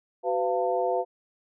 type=tone cluster; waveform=sine; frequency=377.3 / 503 / 691 / 897 Hz; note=F#4 / B4 / F5 / A5; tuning=+34 / +32 / -19 / +33 cents; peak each=-30 / -27 / -27 / -33 dBFS; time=0.23-1.05 s; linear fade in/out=50 ms; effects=none